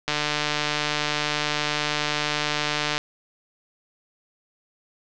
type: click train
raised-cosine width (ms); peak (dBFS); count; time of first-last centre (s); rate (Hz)
0.2; -6; 433; 0.08-2.979; 149
effects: low-pass 6000 Hz 12 dB/octave